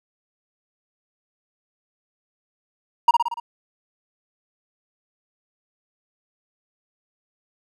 triangle tone with echo, 942 Hz, A#5, 18 cents sharp, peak -7 dBFS, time 3.08-3.11 s, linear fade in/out 5 ms, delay 58 ms, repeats 5, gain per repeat -4 dB, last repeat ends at 3.4 s, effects none

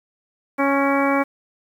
harmonic tone with a mistuned harmonic, 277.2 Hz, C#4, in tune, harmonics 1 / 2 / 3 / 4 / 5 / 6 / 7 / 8, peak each -20 / -22 / -25 / -24 / -28 / -31 / -32 / -27 dBFS, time 0.58-1.24 s, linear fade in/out 20 ms, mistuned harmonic 8, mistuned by +47 cents, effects 8-bit

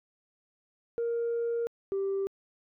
sine tone pair in turn, 467.6 / 391.2 Hz, A#4 / G4, +5 / -4 cents, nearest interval minor third, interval 309 cents, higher first, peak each -26 dBFS, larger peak neither, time 0.98-1.67 / 1.92-2.27 s, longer first, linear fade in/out 0 ms, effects tanh soft clip ceiling -25 dBFS

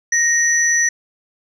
sine tone pair together, 1864.7 / 5929 Hz, A#6 / F#8, 0 / +3 cents, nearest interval octave + minor sixth, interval 2003 cents, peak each -15 dBFS, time 0.12-0.89 s, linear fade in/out 5 ms, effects tanh soft clip ceiling -5 dBFS

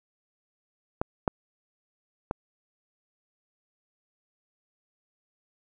clicks, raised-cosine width 1 ms, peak -12 / -9 / -14 dBFS, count 3, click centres 1.015 / 1.278 / 2.311 s, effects none

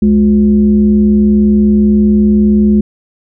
sine tone with frequency modulation, 210.9 Hz, G#3, 27 cents sharp, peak -5 dBFS, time 0.02-2.81 s, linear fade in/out 5 ms, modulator 147 Hz, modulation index 0.52, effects none

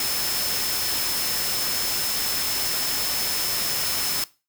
sine tone in noise, 5240 Hz, E8, 11 cents flat, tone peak -28 dBFS, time 0-4.24 s, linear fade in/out 2 ms, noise white, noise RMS -26 dBFS, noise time 0-4.24 s, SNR -5 dB, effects noise-tail reverb RT60 0.3 s tail -19 dB re dry

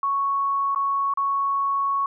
sine tone with dropouts, 1108.7 Hz, C#6, in tune, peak -20 dBFS, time 0.03-2.06 s, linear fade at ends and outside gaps 2 ms, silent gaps 0.748-0.759 / 1.138-1.173 s, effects none

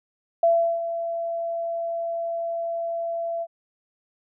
sine tone with ADSR envelope, 673 Hz, E5, 36 cents sharp, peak -14 dBFS, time 0.43-3.47 s, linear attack 4 ms, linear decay 360 ms, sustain -11 dB, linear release 50 ms, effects none

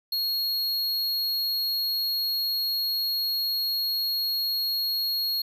square tone, 4301 Hz, C8, 47 cents sharp, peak -25 dBFS, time 0.12-5.42 s, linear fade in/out 5 ms, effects none

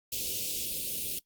white band-stop noise, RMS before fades -34 dBFS, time 0.12-1.19 s, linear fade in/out 5 ms, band 560 to 2600 Hz, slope 48 dB/octave, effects noise-tail reverb RT60 0.1 s tail -20 dB re dry + Opus 48 kbps

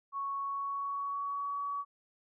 sine tone with pitch glide, 1108.7 to 1133.3 Hz, C#6 to C#6, 0 to +38 cents, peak -33 dBFS, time 0.12-1.85 s, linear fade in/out 50 ms, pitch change +38 cents, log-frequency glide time 0.38-1.61 s, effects none

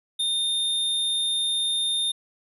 square tone, 3638 Hz, A#7, 43 cents flat, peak -23 dBFS, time 0.19-2.12 s, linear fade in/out 10 ms, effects resampled to 32000 Hz

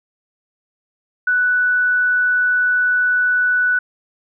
sine tone, 1484 Hz, F#6, 5 cents sharp, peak -13 dBFS, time 1.27-3.79 s, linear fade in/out 5 ms, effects none

